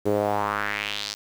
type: tone with band-pass filter sweep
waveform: sawtooth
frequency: 103.3 Hz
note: G#2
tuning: 9 cents flat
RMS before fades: -26 dBFS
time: 0.05-1.15 s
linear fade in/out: 20 ms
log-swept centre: 400 to 5300 Hz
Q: 2.9
effects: 7-bit